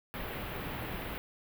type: band-stop noise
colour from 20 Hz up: pink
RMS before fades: -39 dBFS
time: 0.14-1.18 s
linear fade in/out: 0 ms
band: 3200 to 14000 Hz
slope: 24 dB/octave
effects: none